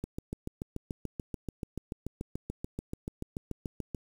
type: click train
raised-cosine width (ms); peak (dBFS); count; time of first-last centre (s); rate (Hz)
3; -22; 28; 0.04-3.947; 6.91
effects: 8-bit